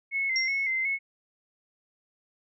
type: tone with vibrato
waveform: sine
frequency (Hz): 2132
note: C7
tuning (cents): +32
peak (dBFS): -25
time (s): 0.11-0.99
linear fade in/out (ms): 50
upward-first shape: square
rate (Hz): 2.7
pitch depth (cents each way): 48
type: tone with exponential decay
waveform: sine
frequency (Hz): 5560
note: F8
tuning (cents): -9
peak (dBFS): -24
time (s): 0.36-0.7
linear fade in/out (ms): 1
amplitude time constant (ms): 73
effects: none